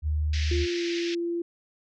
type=tone; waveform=sine; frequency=76 Hz; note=D#2; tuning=40 cents flat; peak=-23 dBFS; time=0.02-0.67 s; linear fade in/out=50 ms
type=band-pass noise; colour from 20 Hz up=pink; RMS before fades=-36 dBFS; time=0.33-1.15 s; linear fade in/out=5 ms; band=1800 to 5800 Hz; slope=48 dB/octave
type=tone with pitch glide; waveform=sine; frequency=349.2 to 342 Hz; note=F4 to F4; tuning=0 to -36 cents; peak=-26 dBFS; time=0.51-1.42 s; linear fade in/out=5 ms; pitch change=-36 cents; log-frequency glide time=0.69-0.86 s
effects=none